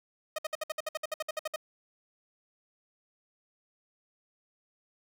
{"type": "tone bursts", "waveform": "sawtooth", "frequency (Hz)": 622, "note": "D#5", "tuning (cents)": -1, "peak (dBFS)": -27, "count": 15, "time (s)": [0.36, 1.561], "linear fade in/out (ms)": 5, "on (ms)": 25, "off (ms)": 59, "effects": []}